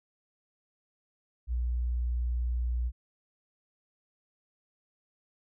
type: tone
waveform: sine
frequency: 60.3 Hz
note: B1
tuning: 41 cents flat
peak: -27 dBFS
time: 1.47-2.92 s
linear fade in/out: 50 ms
effects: none